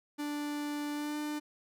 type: tone with pitch glide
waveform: 45% pulse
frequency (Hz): 293.7 to 298.7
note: D4 to D4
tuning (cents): 0 to +29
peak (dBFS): -34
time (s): 0.18-1.4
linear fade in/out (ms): 20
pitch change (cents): +29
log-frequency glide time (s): 0.93-1.17
effects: none